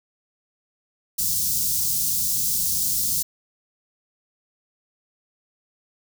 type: band-stop noise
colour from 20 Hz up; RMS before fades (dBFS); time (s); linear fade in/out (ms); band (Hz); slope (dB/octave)
white; -23; 1.18-3.23; 10; 200 to 4900; 24
effects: none